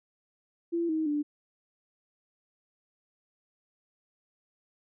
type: tone with pitch steps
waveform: sine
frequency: 338.6 / 315.9 / 294.8 Hz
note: E4 / D#4 / D4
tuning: +46 / +26 / +7 cents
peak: -26 dBFS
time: 0.72-1.23 s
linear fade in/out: 20 ms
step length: 170 ms
effects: none